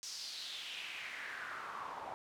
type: noise with band-pass filter sweep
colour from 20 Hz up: pink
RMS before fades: -45 dBFS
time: 0.03-2.14 s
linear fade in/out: 0 ms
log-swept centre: 5700 to 810 Hz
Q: 3.7
effects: none